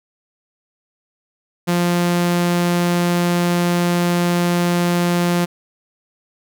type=tone; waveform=sawtooth; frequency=174.61 Hz; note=F3; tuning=in tune; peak=-11 dBFS; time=1.67-5.46 s; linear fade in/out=20 ms; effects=none